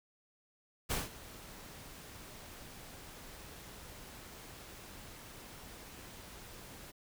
pink noise with ADSR envelope, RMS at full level -33 dBFS, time 0.89-6.92 s, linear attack 24 ms, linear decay 170 ms, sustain -18 dB, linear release 19 ms, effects none

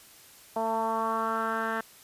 10% pulse tone with low-pass filter sweep, 223.9 Hz, A3, 30 cents sharp, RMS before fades -29 dBFS, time 0.56-1.81 s, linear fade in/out 5 ms, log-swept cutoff 800 to 1800 Hz, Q 3.6, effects white hiss -53 dBFS RMS until 2.03 s + resampled to 32000 Hz

